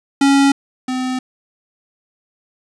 square tone pair in turn, 277.2 / 256 Hz, C#4 / C4, 0 / -38 cents, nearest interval minor second, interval 138 cents, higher first, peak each -10 / -19 dBFS, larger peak first, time 0.21-0.52 / 0.88-1.19 s, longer neither, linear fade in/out 5 ms, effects resampled to 22050 Hz + 7-bit

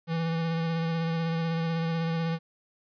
square tone with vibrato, 164.81 Hz, E3, in tune, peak -27 dBFS, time 0.07-2.39 s, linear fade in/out 50 ms, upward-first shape sine, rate 16 Hz, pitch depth 21 cents each way, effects resampled to 11025 Hz + 11-bit

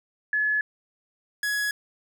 sine / 45% pulse tone pair in turn, 1708 / 1678.7 Hz, G#6 / G#6, +48 / +18 cents, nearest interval unison, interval 30 cents, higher first, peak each -21 / -24 dBFS, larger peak first, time 0.33-0.61 / 1.43-1.71 s, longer neither, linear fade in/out 2 ms, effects none

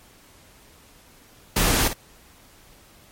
pink noise with echo, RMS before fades -20 dBFS, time 1.56-1.88 s, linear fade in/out 5 ms, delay 53 ms, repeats 1, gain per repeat -10 dB, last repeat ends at 1.933 s, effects pink hiss -52 dBFS RMS until 3.11 s + MP3 64 kbps

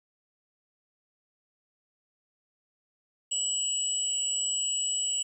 sine tone pair together, 2960 / 7839 Hz, F#7 / B8, 0 / -14 cents, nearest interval octave + perfect fourth, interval 1686 cents, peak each -32 / -28 dBFS, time 3.31-5.23 s, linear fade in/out 10 ms, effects 10-bit

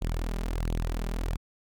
sawtooth tone with flanger, 41.2 Hz, E1, in tune, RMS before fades -30 dBFS, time 0.01-1.37 s, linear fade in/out 20 ms, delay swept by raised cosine 0.27 to 5.07 ms, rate 1.4 Hz, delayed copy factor +0.7, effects none

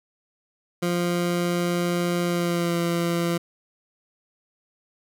20% pulse tone with pitch glide, 174.61 to 170.82 Hz, F3 to F3, 0 to -38 cents, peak -17 dBFS, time 0.82-3.38 s, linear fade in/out 10 ms, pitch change -38 cents, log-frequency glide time 2.24-2.77 s, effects none

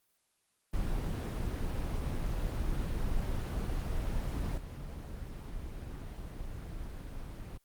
brown noise with level steps, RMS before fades -33 / -41 dBFS, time 0.73-7.58 s, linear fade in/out 10 ms, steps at 4.57 s, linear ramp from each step 10 ms, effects white hiss -75 dBFS RMS until 7.64 s + Opus 24 kbps

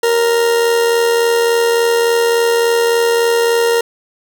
40% pulse tone with amplitude modulation, 466.2 Hz, A#4, in tune, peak -8 dBFS, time 0.03-3.81 s, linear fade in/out 5 ms, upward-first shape sine, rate 83.5 Hz, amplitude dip 40%, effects none

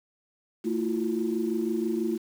sine tone cluster, 223.5 / 329.5 / 355.6 Hz, A3 / E4 / F4, +27 / -1 / +31 cents, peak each -29 dBFS, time 0.64-2.18 s, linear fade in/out 20 ms, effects tanh soft clip ceiling -16 dBFS + 8-bit

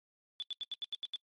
sine tone bursts, 3466 Hz, A7, 27 cents flat, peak -35 dBFS, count 8, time 0.4-1.159 s, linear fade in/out 0 ms, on 24 ms, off 81 ms, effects noise-tail reverb RT60 0.1 s tail -26 dB re dry + MP3 48 kbps

